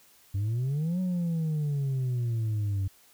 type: exponential two-way sweep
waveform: sine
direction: up then down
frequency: 94.9 to 186.8 to 94.9 Hz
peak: -23 dBFS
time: 0.34-2.88 s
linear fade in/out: 10 ms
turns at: 1 s
effects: tanh soft clip ceiling -25 dBFS + white hiss -59 dBFS RMS until 3.13 s

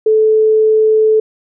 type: tone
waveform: sine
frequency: 435.5 Hz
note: A4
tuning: 18 cents flat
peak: -7 dBFS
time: 0.06-1.2 s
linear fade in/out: 5 ms
effects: none

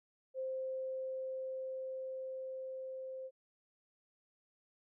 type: tone with level ramp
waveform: sine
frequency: 523.3 Hz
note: C5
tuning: in tune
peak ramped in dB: -36 to -42 dBFS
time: 0.34-3.31 s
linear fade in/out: 50 ms
effects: none

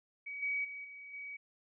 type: tone with level steps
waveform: sine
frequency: 2267 Hz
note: C#7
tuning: 38 cents sharp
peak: -40 / -32 / -42 / -47 / -42 dBFS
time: 0.26-1.37 s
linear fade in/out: 10 ms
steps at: 0.42 / 0.64 / 0.84 / 1.13 s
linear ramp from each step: 10 ms
effects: none

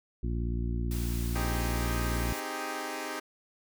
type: harmonic tone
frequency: 58.27 Hz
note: A#1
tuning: in tune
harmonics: 1 / 2 / 3 / 4 / 5 / 6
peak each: -30 / -35 / -41 / -39 / -44 / -43 dBFS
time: 0.23-2.33 s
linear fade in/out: 5 ms
type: noise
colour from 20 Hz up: white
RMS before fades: -43 dBFS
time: 0.91-2.4 s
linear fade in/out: 2 ms
type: chord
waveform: 10% pulse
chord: Ab major seventh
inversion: first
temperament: equal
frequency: 261.6 / 311.1 / 392 / 415.3 Hz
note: C4 / Eb4 / G4 / Ab4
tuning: 0 / 0 / 0 / 0 cents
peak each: -33 / -30 / -31 / -33 dBFS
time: 1.35-3.2 s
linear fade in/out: 10 ms
effects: none

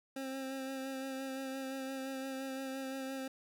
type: tone with vibrato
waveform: 25% pulse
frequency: 266.5 Hz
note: C4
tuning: 32 cents sharp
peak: -35 dBFS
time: 0.16-3.28 s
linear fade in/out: 5 ms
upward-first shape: sine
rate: 5.8 Hz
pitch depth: 21 cents each way
effects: none

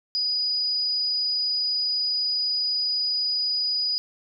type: tone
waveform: sine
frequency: 4936 Hz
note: D#8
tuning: 15 cents flat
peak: -22 dBFS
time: 0.15-3.98 s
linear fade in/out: 0 ms
effects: none

